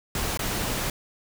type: noise with dropouts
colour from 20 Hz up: pink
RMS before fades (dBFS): -28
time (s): 0.15-0.9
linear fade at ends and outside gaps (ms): 2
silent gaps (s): 0.374-0.392
effects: none